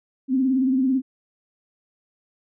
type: tone with vibrato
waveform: sine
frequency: 261.6 Hz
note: C4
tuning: in tune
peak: -17 dBFS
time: 0.28-1.02 s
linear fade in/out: 50 ms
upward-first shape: sine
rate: 18 Hz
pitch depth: 69 cents each way
effects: none